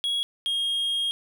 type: tone pair in turn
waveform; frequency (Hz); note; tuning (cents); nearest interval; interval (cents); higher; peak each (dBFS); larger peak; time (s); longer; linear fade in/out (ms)
triangle; 3322 / 3250; G#7 / G#7; 0 / -38; unison; 38; first; -22; neither; 0.04-0.23 / 0.46-1.11; second; 0
effects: none